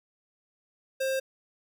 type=tone; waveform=square; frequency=531 Hz; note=C5; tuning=25 cents sharp; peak=-27 dBFS; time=1-1.2 s; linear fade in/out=10 ms; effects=none